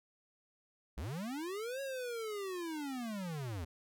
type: linear two-way sweep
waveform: square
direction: up then down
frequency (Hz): 51.91 to 554.4 to 76.3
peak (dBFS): -39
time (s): 0.97-3.65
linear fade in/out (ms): 10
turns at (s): 1.81
effects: none